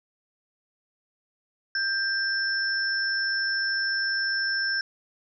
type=tone pair together; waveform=sine; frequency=1585 / 5347 Hz; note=G6 / E8; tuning=+19 / +24 cents; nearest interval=octave + major sixth; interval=2105 cents; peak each=-25 / -29 dBFS; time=1.75-4.81 s; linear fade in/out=2 ms; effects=none